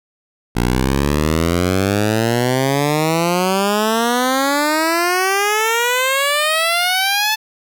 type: exponential sweep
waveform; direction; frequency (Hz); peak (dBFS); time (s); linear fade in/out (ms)
10% pulse; up; 58.27 to 878; -6; 0.55-7.36; 20
effects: none